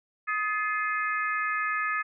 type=harmonic tone with a mistuned harmonic; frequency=419.2 Hz; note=G#4; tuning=16 cents sharp; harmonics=3 / 4 / 5 / 6; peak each=-29 / -30 / -34 / -38 dBFS; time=0.27-2.03 s; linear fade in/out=20 ms; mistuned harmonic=4; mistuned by=+50 cents; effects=none